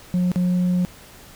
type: tone with dropouts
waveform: sine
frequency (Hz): 179.8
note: F#3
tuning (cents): -49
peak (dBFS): -14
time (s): 0.14-0.85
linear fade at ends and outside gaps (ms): 0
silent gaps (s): 0.317-0.359
effects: tanh soft clip ceiling -16 dBFS + pink hiss -45 dBFS RMS until 1.35 s